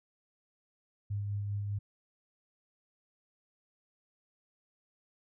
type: tone with tremolo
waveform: sine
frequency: 101.8 Hz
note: G#2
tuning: 34 cents flat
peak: -31 dBFS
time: 1.1-1.79 s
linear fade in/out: 10 ms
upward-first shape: sine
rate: 5 Hz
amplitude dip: 25%
effects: none